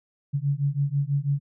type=beating tone pair; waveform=sine; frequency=138.59 / 144.69 Hz; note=C#3 / D3; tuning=0 / -25 cents; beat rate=6.1 Hz; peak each=-25 dBFS; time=0.33-1.4 s; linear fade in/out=20 ms; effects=none